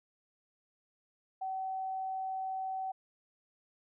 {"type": "tone", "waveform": "sine", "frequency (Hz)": 761, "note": "F#5", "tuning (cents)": 48, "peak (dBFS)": -34, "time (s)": [1.41, 2.92], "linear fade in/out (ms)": 10, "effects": []}